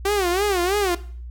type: tone with vibrato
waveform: sawtooth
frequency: 380.6 Hz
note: F#4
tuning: 49 cents sharp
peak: -15 dBFS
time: 0.05-0.95 s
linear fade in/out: 5 ms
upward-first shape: sine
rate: 3.1 Hz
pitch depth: 160 cents each way
effects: noise-tail reverb RT60 0.5 s tail -17 dB re dry + added 60 Hz sine -32 dBFS peak until 1.3 s